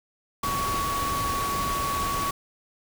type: tone in noise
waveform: sine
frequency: 1124 Hz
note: C#6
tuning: 24 cents sharp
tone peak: -26 dBFS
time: 0.43-2.31 s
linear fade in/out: 5 ms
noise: pink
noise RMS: -31 dBFS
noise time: 0.43-2.31 s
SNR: +2 dB
effects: none